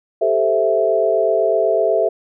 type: chord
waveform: sine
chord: A minor seventh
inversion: third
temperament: equal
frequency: 392 / 440 / 523.3 / 659.3 Hz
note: G4 / A4 / C5 / E5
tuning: 0 / 0 / 0 / 0 cents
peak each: -21 / -19 / -22 / -16 dBFS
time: 0.21-2.09 s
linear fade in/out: 10 ms
effects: none